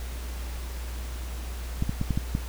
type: clicks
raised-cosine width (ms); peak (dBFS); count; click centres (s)
5; -13; 6; 1.824 / 1.894 / 2.014 / 2.107 / 2.175 / 2.351
effects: added 60 Hz sine -32 dBFS peak until 2.48 s + pink hiss -43 dBFS RMS until 2.48 s